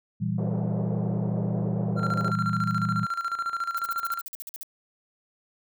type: chord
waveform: sine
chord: E diminished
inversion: second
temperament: equal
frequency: 116.54 / 164.81 / 196 Hz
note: Bb2 / E3 / G3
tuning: 0 / 0 / 0 cents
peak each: -29 dBFS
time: 0.2-3.06 s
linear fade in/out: 20 ms
type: band-pass noise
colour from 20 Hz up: white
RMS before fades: -37 dBFS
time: 0.38-2.31 s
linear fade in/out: 5 ms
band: 350 to 600 Hz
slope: 24 dB/octave
type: tone with tremolo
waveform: triangle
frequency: 1371 Hz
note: F6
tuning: 32 cents flat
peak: -23 dBFS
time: 1.96-4.22 s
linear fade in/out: 50 ms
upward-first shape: square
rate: 14 Hz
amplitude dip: 70%
type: noise bursts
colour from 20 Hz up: violet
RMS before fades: -37 dBFS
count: 13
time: 3.77-4.631 s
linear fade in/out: 0 ms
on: 21 ms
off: 49 ms
effects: none